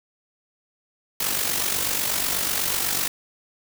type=noise with amplitude modulation; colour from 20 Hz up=white; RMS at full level=-22 dBFS; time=1.2-3.08 s; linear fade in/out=5 ms; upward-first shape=sine; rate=48.1 Hz; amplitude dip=55%; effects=none